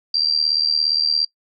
sine tone with amplitude modulation, 4718 Hz, D8, 7 cents sharp, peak -12 dBFS, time 0.14-1.25 s, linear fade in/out 5 ms, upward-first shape sine, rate 77.3 Hz, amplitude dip 85%, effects noise-tail reverb RT60 0.1 s tail -21 dB re dry

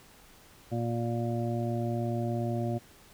harmonic tone, 117.5 Hz, A#2, 14 cents sharp, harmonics 1 / 2 / 3 / 5 / 6, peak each -31 / -34 / -36 / -38 / -39 dBFS, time 0.71-2.79 s, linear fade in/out 20 ms, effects pink hiss -56 dBFS RMS until 3.13 s

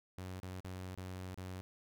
sawtooth tone with dropouts, 92.5 Hz, F#2, in tune, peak -39 dBFS, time 0.18-1.61 s, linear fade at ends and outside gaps 0 ms, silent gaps 0.4-0.431 / 0.604-0.646 / 0.95-0.976 / 1.344-1.376 s, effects none

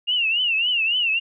sine tone with vibrato, 2794 Hz, F7, in tune, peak -18 dBFS, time 0.07-1.2 s, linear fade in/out 20 ms, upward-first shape triangle, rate 3.6 Hz, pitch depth 160 cents each way, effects none

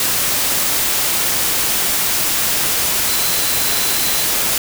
sine tone in noise, 4043 Hz, B7, 40 cents sharp, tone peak -26 dBFS, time 3.09-4.24 s, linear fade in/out 2 ms, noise white, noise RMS -17 dBFS, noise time 0-4.58 s, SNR -12 dB, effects none

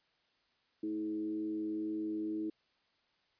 sine tone with frequency modulation, 320.3 Hz, E4, 50 cents flat, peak -34 dBFS, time 0.83-2.5 s, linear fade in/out 5 ms, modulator 102 Hz, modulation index 0.48, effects white hiss -74 dBFS RMS until 3.39 s + resampled to 11025 Hz

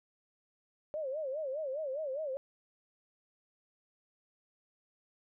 sine tone with vibrato, 574 Hz, D5, 40 cents flat, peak -34 dBFS, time 0.94-2.37 s, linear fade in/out 0 ms, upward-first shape sine, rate 4.9 Hz, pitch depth 180 cents each way, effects none

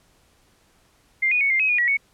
sine tone with pitch steps, 2102 / 2465 / 2218 / 2104 / 2545 / 2446 / 1925 / 2219 Hz, C7 / D#7 / C#7 / C7 / D#7 / D#7 / B6 / C#7, +7 / -17 / 0 / +9 / +39 / -30 / -45 / +1 cents, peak -17 dBFS, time 1.22-1.972 s, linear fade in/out 10 ms, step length 94 ms, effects pink hiss -60 dBFS RMS until 2.13 s + low-pass 12000 Hz 12 dB/octave

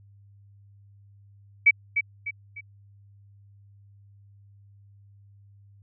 sine tone with echo, 2281 Hz, C#7, 49 cents sharp, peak -12 dBFS, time 1.66-1.71 s, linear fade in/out 10 ms, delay 300 ms, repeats 3, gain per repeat -8 dB, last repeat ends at 2.61 s, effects added 100 Hz sine -51 dBFS peak until 5.82 s

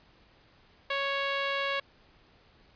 10% pulse tone, 554.4 Hz, C#5, in tune, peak -20 dBFS, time 0.9-1.8 s, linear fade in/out 5 ms, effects pink hiss -61 dBFS RMS until 2.75 s + resampled to 11025 Hz

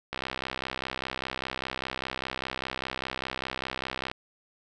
click train, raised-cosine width 0.3 ms, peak -15 dBFS, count 260, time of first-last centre 0.13-4.115 s, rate 65 Hz, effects none

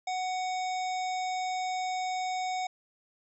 harmonic tone with a mistuned harmonic, 740 Hz, F#5, in tune, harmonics 1 / 3 / 5 / 7 / 9 / 10, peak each -30 / -40 / -44 / -47 / -49 / -50 dBFS, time 0.07-2.67 s, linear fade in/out 5 ms, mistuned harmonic 3, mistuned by +15 cents, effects none

